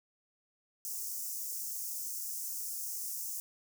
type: high-pass noise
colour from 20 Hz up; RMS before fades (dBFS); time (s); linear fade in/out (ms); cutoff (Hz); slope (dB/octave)
white; -39; 0.85-3.4; 0; 5500; 48
effects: none